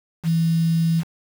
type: tone with quantisation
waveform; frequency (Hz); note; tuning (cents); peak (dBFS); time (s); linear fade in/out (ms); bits
sine; 164.81; E3; 0; -16; 0.23-1.04; 50; 6
effects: none